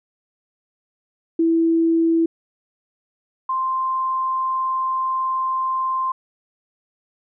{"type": "tone pair in turn", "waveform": "sine", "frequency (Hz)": [329.6, 1046.4], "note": ["E4", "C6"], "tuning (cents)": [0, 0], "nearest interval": "octave + minor sixth", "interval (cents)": 2000, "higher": "second", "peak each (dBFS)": [-14, -19], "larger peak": "first", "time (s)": [[1.39, 2.26], [3.49, 6.12]], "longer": "second", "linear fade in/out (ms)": 5, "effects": []}